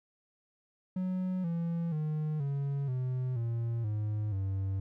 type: tone with pitch steps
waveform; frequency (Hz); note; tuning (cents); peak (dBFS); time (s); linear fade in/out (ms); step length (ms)
triangle; 184.7 / 168.4 / 153.53 / 139.98 / 127.62 / 116.35 / 106.08 / 96.72; F#3 / E3 / D#3 / C#3 / C3 / A#2 / G#2 / G2; -3 / +37 / -23 / +17 / -43 / -3 / +37 / -23; -28; 0.96-4.8; 5; 480
effects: none